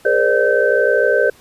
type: tone cluster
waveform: sine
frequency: 414.8 / 475.8 / 528 / 595 / 1544 Hz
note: G#4 / A#4 / C5 / D5 / G6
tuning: -2 / +35 / +16 / +22 / -27 cents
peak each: -18 dBFS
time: 0.05-1.3 s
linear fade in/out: 5 ms
effects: pink hiss -48 dBFS RMS until 1.4 s + resampled to 32000 Hz